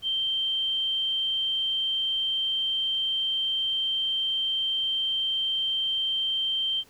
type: tone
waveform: sine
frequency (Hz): 3136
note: G7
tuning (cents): 0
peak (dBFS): -24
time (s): 0.02-6.84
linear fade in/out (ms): 50
effects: pink hiss -57 dBFS RMS until 6.89 s